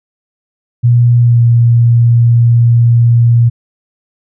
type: tone with pitch glide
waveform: sine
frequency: 120.2 to 118 Hz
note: B2 to A#2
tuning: -46 to +22 cents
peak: -4 dBFS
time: 0.83-3.5 s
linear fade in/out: 20 ms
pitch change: -32 cents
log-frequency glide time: 1.2-1.41 s
effects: none